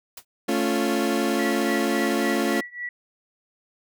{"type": "noise with exponential decay", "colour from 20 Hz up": "white", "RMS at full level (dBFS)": -32, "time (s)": [0.17, 0.25], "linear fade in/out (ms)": 5, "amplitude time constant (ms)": 16}
{"type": "chord", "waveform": "30% pulse", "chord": "A augmented", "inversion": "none", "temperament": "equal", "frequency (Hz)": [220, 277.2, 349.2], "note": ["A3", "C#4", "E#4"], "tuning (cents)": [0, 0, 0], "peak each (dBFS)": -23, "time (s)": [0.48, 2.61], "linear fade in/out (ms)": 10}
{"type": "tone with tremolo", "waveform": "sine", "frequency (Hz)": 1946, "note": "B6", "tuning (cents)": -26, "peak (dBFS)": -27, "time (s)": [1.39, 2.89], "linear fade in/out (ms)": 2, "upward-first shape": "triangle", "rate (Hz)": 3.6, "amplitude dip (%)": 95}
{"effects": []}